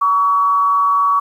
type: tone with frequency modulation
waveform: sine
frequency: 1131 Hz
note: C#6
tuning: 34 cents sharp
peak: -11 dBFS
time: 0.01-1.2 s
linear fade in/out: 10 ms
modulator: 180 Hz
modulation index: 0.36
effects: 8-bit